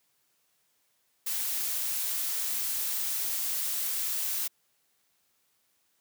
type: noise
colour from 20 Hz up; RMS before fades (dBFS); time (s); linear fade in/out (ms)
blue; -31; 1.26-4.48; 10
effects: white hiss -72 dBFS RMS until 6 s + high-pass 80 Hz 12 dB/octave